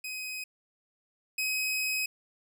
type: tone pair in turn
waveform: sawtooth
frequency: 2519 / 2534 Hz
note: D#7 / D#7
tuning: +21 / +31 cents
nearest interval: unison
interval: 10 cents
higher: second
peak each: -32 / -25 dBFS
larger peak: second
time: 0.04-0.44 / 1.38-2.06 s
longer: second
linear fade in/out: 5 ms
effects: none